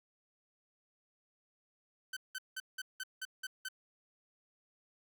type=tone bursts; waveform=sawtooth; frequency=1528 Hz; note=G6; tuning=45 cents flat; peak=-35 dBFS; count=8; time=2.13-3.686 s; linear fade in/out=5 ms; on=37 ms; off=180 ms; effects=none